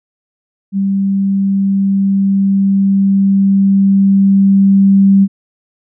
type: tone with level ramp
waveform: sine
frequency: 195.9 Hz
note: G3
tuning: 1 cent flat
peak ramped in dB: -11 to -4 dBFS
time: 0.72-5.28 s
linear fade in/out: 50 ms
effects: none